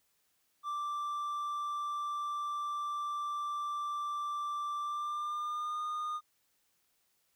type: tone with pitch glide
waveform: triangle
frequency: 1174.7 to 1222.5 Hz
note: D6 to D#6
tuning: 0 to -31 cents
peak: -32 dBFS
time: 0.63-6.21 s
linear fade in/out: 50 ms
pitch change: +69 cents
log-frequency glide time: 4.81-5.83 s
effects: white hiss -75 dBFS RMS until 7.35 s